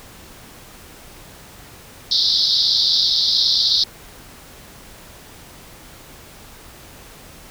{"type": "band-pass noise", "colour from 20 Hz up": "pink", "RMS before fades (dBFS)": -17, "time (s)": [2.11, 3.84], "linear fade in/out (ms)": 5, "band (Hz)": [3600, 5200], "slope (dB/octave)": 96, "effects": ["pink hiss -42 dBFS RMS until 7.5 s"]}